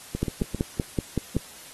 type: two click trains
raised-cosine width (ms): 3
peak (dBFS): -10 / -15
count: 7 / 4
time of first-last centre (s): 0.23-1.366 / 0.15-0.547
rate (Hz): 5.28 / 7.56
effects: white hiss -45 dBFS RMS until 1.73 s + AAC 32 kbps